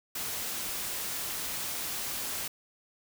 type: noise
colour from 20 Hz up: white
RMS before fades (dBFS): -35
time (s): 0.15-2.48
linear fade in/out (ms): 5
effects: none